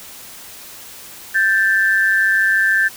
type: tone pair together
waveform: sine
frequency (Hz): 1566.3 / 1760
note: G6 / A6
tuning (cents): -2 / 0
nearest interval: major second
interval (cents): 202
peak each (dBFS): -15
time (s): 1.34-2.89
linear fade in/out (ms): 20
effects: white hiss -37 dBFS RMS until 2.96 s